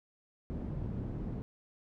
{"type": "low-pass noise", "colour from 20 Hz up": "white", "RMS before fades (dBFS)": -38, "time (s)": [0.5, 1.42], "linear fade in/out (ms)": 0, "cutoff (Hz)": 180, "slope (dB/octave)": 12, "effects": []}